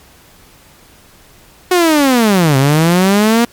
sawtooth linear two-way sweep, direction down then up, 370 to 130.81 to 239.4 Hz, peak -4 dBFS, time 1.71-3.45 s, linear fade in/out 5 ms, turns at 2.57 s, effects pink hiss -44 dBFS RMS until 3.52 s + MP3 96 kbps

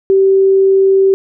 sine tone, 386.7 Hz, G4, 24 cents flat, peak -6 dBFS, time 0.1-1.14 s, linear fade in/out 0 ms, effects none

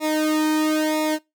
sawtooth tone with flanger, 309.1 Hz, D#4, 11 cents flat, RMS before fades -21 dBFS, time 0-1.19 s, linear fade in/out 50 ms, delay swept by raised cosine 0.65 to 1.46 ms, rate 1 Hz, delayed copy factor -0.95, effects noise-tail reverb RT60 0.2 s tail -23 dB re dry

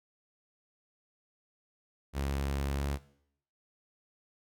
sawtooth tone with pitch glide, 69.3 to 70.27 Hz, C#2 to C#2, 0 to +24 cents, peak -27 dBFS, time 2.13-2.99 s, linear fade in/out 50 ms, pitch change +24 cents, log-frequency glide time 2.74-2.84 s, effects noise-tail reverb RT60 0.7 s tail -18 dB re dry

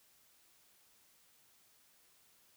silence, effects white hiss -68 dBFS RMS until 2.56 s

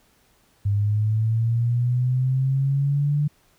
sine linear sweep, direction up, 100 to 148.3 Hz, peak -18 dBFS, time 0.65-3.28 s, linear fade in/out 10 ms, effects pink hiss -61 dBFS RMS until 3.58 s

